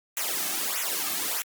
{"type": "noise with flanger", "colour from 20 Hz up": "white", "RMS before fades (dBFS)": -29, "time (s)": [0.17, 1.42], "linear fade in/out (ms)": 0, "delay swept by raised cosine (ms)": [0.21, 2.11], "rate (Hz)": 1.6, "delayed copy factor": -0.95, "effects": ["high-pass 200 Hz 12 dB/octave", "Opus 48 kbps"]}